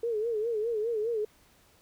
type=tone with vibrato; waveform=sine; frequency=446.2 Hz; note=A4; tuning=24 cents sharp; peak=-27 dBFS; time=0.03-1.25 s; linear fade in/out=5 ms; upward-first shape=sine; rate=4.9 Hz; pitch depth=110 cents each way; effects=pink hiss -62 dBFS RMS until 1.81 s